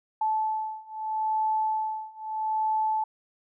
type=beating tone pair; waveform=sine; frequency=870 / 870.78 Hz; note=A5 / A5; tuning=-20 / -18 cents; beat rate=0.78 Hz; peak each=-29 / -28 dBFS; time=0.21-3.04 s; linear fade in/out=5 ms; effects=none